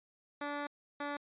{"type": "tone pair in turn", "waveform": "10% pulse", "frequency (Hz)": [289.6, 288.6], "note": ["D4", "D4"], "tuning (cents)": [-24, -30], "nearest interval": "unison", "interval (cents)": 6, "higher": "first", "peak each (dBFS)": -28, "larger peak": "neither", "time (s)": [[0.41, 0.67], [1, 1.17]], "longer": "first", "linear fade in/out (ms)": 5, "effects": ["resampled to 8000 Hz"]}